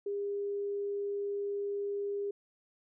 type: tone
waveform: sine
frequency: 404 Hz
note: G#4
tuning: 48 cents flat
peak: -32 dBFS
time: 0.06-2.31 s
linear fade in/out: 5 ms
effects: none